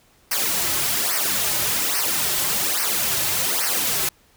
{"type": "noise with flanger", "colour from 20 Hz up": "white", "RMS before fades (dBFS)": -22, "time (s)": [0.31, 4.09], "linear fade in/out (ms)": 5, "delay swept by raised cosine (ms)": [0.27, 4.37], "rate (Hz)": 1.2, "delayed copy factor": -0.8, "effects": ["pink hiss -57 dBFS RMS until 4.36 s"]}